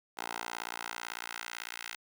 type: tone with high-pass filter sweep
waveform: 10% pulse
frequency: 58 Hz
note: A#1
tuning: 8 cents flat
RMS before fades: -41 dBFS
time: 0.17-1.96 s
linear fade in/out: 10 ms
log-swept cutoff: 770 to 1900 Hz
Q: 1.1
effects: none

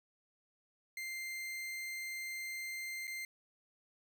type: tone with dropouts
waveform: 40% pulse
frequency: 2093 Hz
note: C7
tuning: in tune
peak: -39 dBFS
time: 0.97-3.25 s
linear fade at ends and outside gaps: 2 ms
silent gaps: 3.071-3.077 s
effects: none

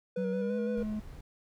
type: tone with vibrato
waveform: triangle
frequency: 487.2 Hz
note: B4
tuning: 24 cents flat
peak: -30 dBFS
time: 0.16-0.83 s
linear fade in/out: 5 ms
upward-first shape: square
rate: 5.9 Hz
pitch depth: 26 cents each way
type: tone with pitch glide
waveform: triangle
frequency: 188 to 213.5 Hz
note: F#3 to G#3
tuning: +28 to +48 cents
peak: -30 dBFS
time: 0.17-1 s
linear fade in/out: 10 ms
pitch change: +220 cents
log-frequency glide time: 0.34-0.58 s
type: noise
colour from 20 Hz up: brown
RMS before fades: -45 dBFS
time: 0.77-1.21 s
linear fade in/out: 5 ms
effects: none

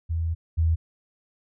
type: tone pair in turn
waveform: sine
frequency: 82.41 / 81.56 Hz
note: E2 / E2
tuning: 0 / -18 cents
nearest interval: unison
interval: 18 cents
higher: first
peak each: -23 / -18 dBFS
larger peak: second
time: 0.09-0.35 / 0.57-0.76 s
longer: first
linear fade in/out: 20 ms
effects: none

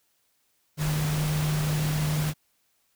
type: tone in noise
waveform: sine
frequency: 151.9 Hz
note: D#3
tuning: 41 cents flat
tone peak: -24 dBFS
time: 0.77-2.34 s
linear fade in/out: 50 ms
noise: pink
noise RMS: -33 dBFS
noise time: 0.77-2.34 s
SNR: +6 dB
effects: white hiss -70 dBFS RMS until 2.95 s

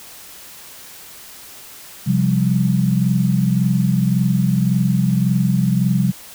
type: chord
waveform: sine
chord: C suspended fourth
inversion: none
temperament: just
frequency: 130.81 / 174.42 / 196.22 Hz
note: C3 / F3 / G3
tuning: 0 / -2 / +2 cents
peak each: -18 dBFS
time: 2.06-6.12 s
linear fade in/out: 20 ms
effects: white hiss -39 dBFS RMS until 6.34 s

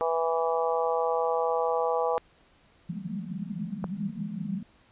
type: harmonic tone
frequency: 164.5 Hz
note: E3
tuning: 3 cents flat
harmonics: 3 / 4 / 5 / 6 / 7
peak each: -27 / -31 / -30 / -34 / -34 dBFS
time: 0.01-2.18 s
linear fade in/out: 0 ms
type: band-pass noise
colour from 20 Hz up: white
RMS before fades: -34 dBFS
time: 2.89-4.63 s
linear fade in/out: 5 ms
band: 160 to 220 Hz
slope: 96 dB/octave
type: click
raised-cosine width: 1 ms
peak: -18 dBFS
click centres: 3.842 s
effects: pink hiss -61 dBFS RMS until 4.91 s + resampled to 8000 Hz

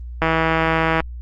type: click train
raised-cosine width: 0.5 ms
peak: -3 dBFS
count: 128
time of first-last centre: 0.22-1.004 s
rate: 162 Hz
effects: added 60 Hz sine -29 dBFS peak until 1.21 s + Opus 24 kbps

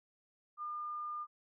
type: tone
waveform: sine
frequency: 1207 Hz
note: D6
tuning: 47 cents sharp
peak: -38 dBFS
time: 0.57-1.27 s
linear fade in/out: 50 ms
effects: none

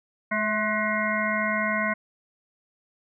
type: harmonic tone with a mistuned harmonic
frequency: 212.6 Hz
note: G#3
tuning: 41 cents sharp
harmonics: 1 / 3 / 5 / 7 / 9 / 10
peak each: -30 / -30 / -30 / -30 / -30 / -30 dBFS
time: 0.31-1.94 s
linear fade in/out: 10 ms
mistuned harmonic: 3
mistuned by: +39 cents
effects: none

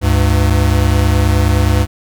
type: tone pair together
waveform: square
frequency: 71.13 / 100.6 Hz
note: C#2 / G2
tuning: +45 / +45 cents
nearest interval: tritone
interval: 600 cents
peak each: -13 dBFS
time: 0.01-1.87 s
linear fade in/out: 50 ms
effects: none

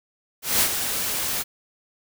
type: noise with ADSR envelope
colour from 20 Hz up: white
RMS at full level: -18 dBFS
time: 0.42-1.44 s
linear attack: 190 ms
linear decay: 74 ms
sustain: -8 dB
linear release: 30 ms
effects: none

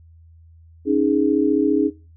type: chord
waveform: sine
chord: C# suspended second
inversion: none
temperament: just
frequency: 277.2 / 311.8 / 415.8 Hz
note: C#4 / D#4 / G#4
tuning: 0 / +4 / +2 cents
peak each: -19 / -19 / -20 dBFS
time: 0.85-1.91 s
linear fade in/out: 50 ms
effects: noise-tail reverb RT60 0.3 s tail -17 dB re dry + added 82 Hz sine -45 dBFS peak until 2.16 s

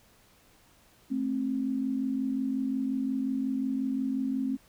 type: tone pair together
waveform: sine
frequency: 220.5 / 266.1 Hz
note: A3 / C4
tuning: +4 / +29 cents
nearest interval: minor third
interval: 325 cents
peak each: -33 / -28 dBFS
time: 1.1-4.57 s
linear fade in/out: 20 ms
effects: pink hiss -61 dBFS RMS until 4.68 s

